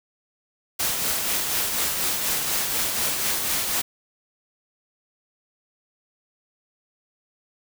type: noise with tremolo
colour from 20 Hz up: white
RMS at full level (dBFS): -23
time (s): 0.79-3.82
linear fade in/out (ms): 10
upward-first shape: triangle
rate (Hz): 4.1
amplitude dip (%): 40
effects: none